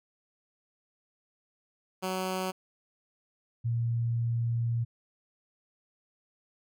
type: tone pair in turn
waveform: 10% pulse / sine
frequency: 186.7 / 116.98 Hz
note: F#3 / A#2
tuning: +16 / +7 cents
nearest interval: minor sixth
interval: 809 cents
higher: first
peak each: -22 / -26 dBFS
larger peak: first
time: 2.02-2.52 / 3.64-4.85 s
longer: second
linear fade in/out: 20 ms
effects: none